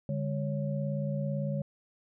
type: tone cluster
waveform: sine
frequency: 144.6 / 202.5 / 555 Hz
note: D3 / G#3 / C#5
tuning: -27 / -43 / +2 cents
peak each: -31 / -35 / -37 dBFS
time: 0.09-1.62 s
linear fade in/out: 2 ms
effects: none